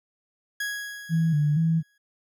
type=tone with exponential decay; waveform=40% pulse; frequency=1661.2 Hz; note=G#6; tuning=in tune; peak=-25 dBFS; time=0.6-1.98 s; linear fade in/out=5 ms; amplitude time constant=300 ms
type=tone with vibrato; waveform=sine; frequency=155.56 Hz; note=D#3; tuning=in tune; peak=-19 dBFS; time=1.09-1.83 s; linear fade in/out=50 ms; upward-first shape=square; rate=2.1 Hz; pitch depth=82 cents each way
effects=none